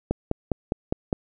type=click train; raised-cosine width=2 ms; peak=-9 dBFS; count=6; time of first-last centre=0.11-1.128 s; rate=4.91 Hz; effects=none